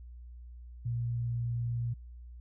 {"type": "tone", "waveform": "sine", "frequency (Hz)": 118.8, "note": "A#2", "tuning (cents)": 33, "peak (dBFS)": -30, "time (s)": [0.85, 1.94], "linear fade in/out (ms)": 10, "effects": ["added 60 Hz sine -45 dBFS peak until 2.4 s"]}